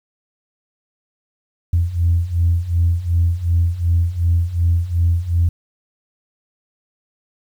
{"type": "beating tone pair", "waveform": "sine", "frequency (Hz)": [83.8, 86.5], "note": ["E2", "F2"], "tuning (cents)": [29, -16], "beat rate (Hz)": 2.7, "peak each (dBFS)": [-18, -15], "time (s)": [1.73, 5.49], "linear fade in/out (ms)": 5, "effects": ["tanh soft clip ceiling -7 dBFS", "8-bit"]}